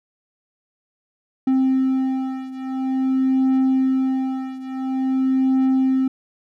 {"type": "beating tone pair", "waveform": "triangle", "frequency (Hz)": [262.7, 263.18], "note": ["C4", "C4"], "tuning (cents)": [7, 10], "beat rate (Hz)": 0.48, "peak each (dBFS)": [-17, -20], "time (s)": [1.47, 6.08], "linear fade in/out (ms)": 5, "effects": []}